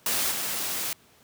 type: noise with level steps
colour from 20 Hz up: white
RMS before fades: -26 / -30 dBFS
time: 0.06-0.93 s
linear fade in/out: 2 ms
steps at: 0.31 s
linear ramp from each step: 5 ms
effects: pink hiss -58 dBFS RMS until 1.23 s + high-pass 100 Hz 12 dB/octave